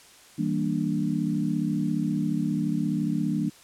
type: chord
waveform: sine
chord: E half-diminished seventh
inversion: none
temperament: equal with one note detuned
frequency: 161.42 / 196 / 233.1 / 293.7 Hz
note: E3 / G3 / Bb3 / D4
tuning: -36 / 0 / 0 / 0 cents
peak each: -29 dBFS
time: 0.38-3.5 s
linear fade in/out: 10 ms
effects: white hiss -52 dBFS RMS until 3.63 s + low-pass 10000 Hz 12 dB/octave